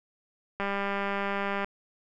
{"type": "click train", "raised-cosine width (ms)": 0.5, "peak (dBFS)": -16, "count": 209, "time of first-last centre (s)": [0.6, 1.645], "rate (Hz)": 199, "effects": []}